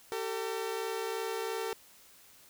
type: tone pair together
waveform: sawtooth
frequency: 387.1 / 450 Hz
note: G4 / A4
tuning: -22 / +39 cents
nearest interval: minor third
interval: 261 cents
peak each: -34 / -31 dBFS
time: 0.12-1.73 s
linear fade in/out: 0 ms
effects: white hiss -58 dBFS RMS until 2.49 s